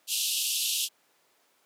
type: band-pass noise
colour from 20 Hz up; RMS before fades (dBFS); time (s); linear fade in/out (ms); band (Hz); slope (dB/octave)
pink; -29; 0.07-0.89; 50; 2700 to 14000; 96
effects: pink hiss -66 dBFS RMS until 1.65 s + high-pass 400 Hz 12 dB/octave